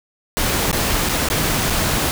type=noise with dropouts; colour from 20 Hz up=pink; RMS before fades=-19 dBFS; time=0.37-2.11 s; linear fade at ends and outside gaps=0 ms; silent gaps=0.714-0.729 / 1.089-1.093 / 1.287-1.301 / 1.7-1.704 s; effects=none